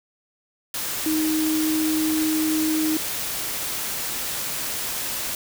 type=tone in noise; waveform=sine; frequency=312.8 Hz; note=D#4; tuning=9 cents sharp; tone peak=-20 dBFS; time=1.06-2.97 s; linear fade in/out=2 ms; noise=white; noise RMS=-28 dBFS; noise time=0.74-5.35 s; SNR=+5 dB; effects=none